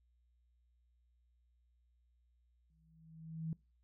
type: tone with exponential growth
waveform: sine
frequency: 161 Hz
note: E3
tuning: 41 cents flat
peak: -35 dBFS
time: 2.7-3.53 s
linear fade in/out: 2 ms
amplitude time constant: 180 ms
effects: noise-tail reverb RT60 0.3 s tail -23 dB re dry + added 60 Hz sine -70 dBFS peak until 3.83 s